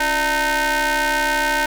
sawtooth ring-modulated tone, 313.4 Hz, D#4, 13 cents sharp, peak -10 dBFS, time 0-1.66 s, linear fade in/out 5 ms, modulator 1220 Hz, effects none

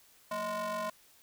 square ring-modulated tone, 203.1 Hz, G#3, 38 cents flat, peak -31 dBFS, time 0.31-0.9 s, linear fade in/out 5 ms, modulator 836 Hz, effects white hiss -62 dBFS RMS until 1.22 s

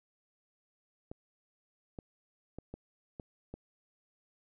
clicks, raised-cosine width 2 ms, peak -29 dBFS, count 6, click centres 1.115 / 1.988 / 2.586 / 2.74 / 3.198 / 3.54 s, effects none

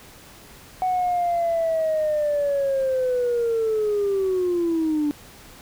sine linear sweep, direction down, 745 to 290.6 Hz, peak -18 dBFS, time 0.82-5.11 s, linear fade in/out 0 ms, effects tanh soft clip ceiling -16 dBFS + pink hiss -46 dBFS RMS until 5.61 s

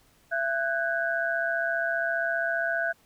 sine tone cluster, 671 / 1492 / 1627 Hz, E5 / F#6 / G#6, +31 / +14 / -36 cents, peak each -29 / -28 / -31 dBFS, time 0.31-2.93 s, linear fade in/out 20 ms, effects pink hiss -62 dBFS RMS until 3.05 s

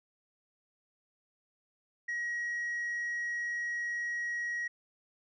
sine tone, 1901 Hz, A#6, 33 cents sharp, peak -30 dBFS, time 2.08-4.68 s, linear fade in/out 10 ms, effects tanh soft clip ceiling -31 dBFS

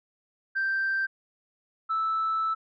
sine tone pair in turn, 1568 / 1315 Hz, G6 / E6, 0 / -5 cents, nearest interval minor third, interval 305 cents, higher first, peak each -23 dBFS, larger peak neither, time 0.55-1.07 / 1.89-2.55 s, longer second, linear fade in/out 20 ms, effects tanh soft clip ceiling -21 dBFS

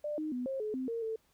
sine tone with pitch steps, 595 / 309 / 248.5 / 535 / 427.4 / 259.3 / 460.9 / 444.5 Hz, D5 / D#4 / B3 / C5 / G#4 / C4 / A#4 / A4, +22 / -12 / +11 / +38 / +50 / -15 / -20 / +18 cents, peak -33 dBFS, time 0.04-1.16 s, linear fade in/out 5 ms, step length 140 ms, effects pink hiss -71 dBFS RMS until 1.33 s

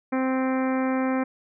harmonic tone, 261 Hz, C4, 4 cents flat, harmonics 1 / 2 / 3 / 4 / 5 / 6 / 7 / 8 / 9, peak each -23 / -29 / -33 / -35 / -37 / -39 / -40 / -41 / -42 dBFS, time 0.12-1.24 s, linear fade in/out 10 ms, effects none

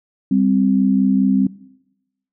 sine tone pair together, 196.73 / 261.6 Hz, G3 / C4, +6 / 0 cents, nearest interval perfect fourth, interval 494 cents, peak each -15 dBFS, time 0.31-1.47 s, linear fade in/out 5 ms, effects noise-tail reverb RT60 0.9 s tail -20 dB re dry

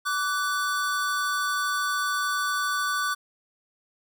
square tone pair together, 1159 / 1491.9 Hz, D6 / F#6, -23 / +14 cents, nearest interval major third, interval 437 cents, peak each -28 dBFS, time 0.05-3.15 s, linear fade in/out 20 ms, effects none

